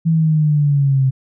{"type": "linear sweep", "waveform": "sine", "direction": "down", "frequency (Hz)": [164.8, 130.8], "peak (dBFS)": -11, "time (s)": [0.05, 1.11], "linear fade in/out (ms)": 20, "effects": []}